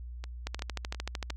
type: two click trains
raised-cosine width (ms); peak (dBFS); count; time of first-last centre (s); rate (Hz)
0.2; -17 / -24; 12 / 4; 0.47-1.303 / 0.24-1.3; 13.2 / 2.83
effects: added 60 Hz sine -39 dBFS peak until 1.36 s